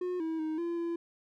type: tone with pitch steps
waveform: triangle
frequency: 361 / 322.7 / 313.7 / 341.1 / 338.7 Hz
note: F#4 / E4 / D#4 / F4 / E4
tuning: -43 / -37 / +14 / -41 / +47 cents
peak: -29 dBFS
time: 0.01-0.96 s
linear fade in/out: 5 ms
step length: 190 ms
effects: none